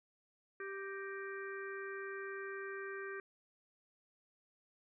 harmonic tone with a mistuned harmonic, 392 Hz, G4, in tune, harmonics 1 / 3 / 4 / 5 / 6, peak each -44 / -51 / -47 / -51 / -57 dBFS, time 0.6-3.2 s, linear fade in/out 2 ms, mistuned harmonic 5, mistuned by -83 cents, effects none

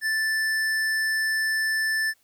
sine tone with hard clipping, 1760 Hz, A6, in tune, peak -24 dBFS, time 0.01-2.14 s, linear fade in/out 50 ms, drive 13 dB, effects white hiss -65 dBFS RMS until 2.23 s

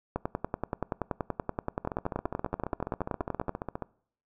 two click trains, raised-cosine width 1 ms, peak -19 / -15 dBFS, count 30 / 36, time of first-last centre 1.85-3.823 / 0.16-3.493 s, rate 14.7 / 10.5 Hz, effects noise-tail reverb RT60 0.6 s tail -23 dB re dry

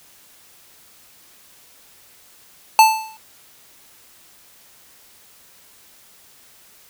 square tone with exponential decay, 880 Hz, A5, in tune, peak -5 dBFS, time 2.79-3.17 s, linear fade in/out 1 ms, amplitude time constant 82 ms, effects white hiss -50 dBFS RMS until 6.89 s

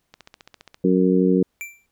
click train, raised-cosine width 0.2 ms, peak -24 dBFS, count 10, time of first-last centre 0.14-0.744 s, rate 14.9 Hz
harmonic tone, 92.5 Hz, F#2, in tune, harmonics 2 / 3 / 4 / 5, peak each -18 / -20 / -21 / -22 dBFS, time 0.84-1.43 s, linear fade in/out 5 ms
square tone with exponential decay, 2349 Hz, D7, in tune, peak -27 dBFS, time 1.61-1.86 s, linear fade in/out 0 ms, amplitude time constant 53 ms
effects pink hiss -72 dBFS RMS until 1.91 s

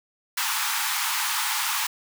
pink high-pass noise, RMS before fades -26 dBFS, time 0.37-1.87 s, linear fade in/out 5 ms, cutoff 820 Hz, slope 96 dB/octave, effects none

